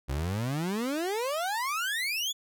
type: exponential sweep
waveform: 30% pulse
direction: up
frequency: 63.3 to 3520 Hz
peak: -26 dBFS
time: 0.08-2.33 s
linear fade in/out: 20 ms
effects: none